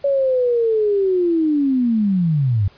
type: linear sweep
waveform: sine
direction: down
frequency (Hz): 566 to 92.5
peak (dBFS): -14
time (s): 0.04-2.68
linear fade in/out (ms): 5
effects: pink hiss -50 dBFS RMS until 2.77 s + resampled to 11025 Hz